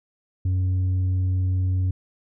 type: tone with tanh clipping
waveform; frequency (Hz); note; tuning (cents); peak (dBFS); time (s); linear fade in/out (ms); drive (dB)
sine; 92.5; F#2; 0; -20; 0.45-1.91; 5; 3
effects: none